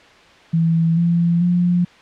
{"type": "tone with pitch steps", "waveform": "sine", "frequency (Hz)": [164.8, 170.51, 176.42], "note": ["E3", "F3", "F3"], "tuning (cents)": [0, -41, 18], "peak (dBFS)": -13, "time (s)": [0.53, 1.85], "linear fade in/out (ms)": 10, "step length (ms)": 440, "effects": ["white hiss -46 dBFS RMS until 2.01 s", "low-pass 3000 Hz 12 dB/octave"]}